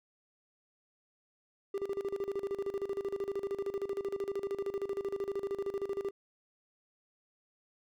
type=tone with tremolo; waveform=triangle; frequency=396.4 Hz; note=G4; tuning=19 cents sharp; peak=-29 dBFS; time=1.74-6.11 s; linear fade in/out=5 ms; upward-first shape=square; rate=13 Hz; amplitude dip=80%; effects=none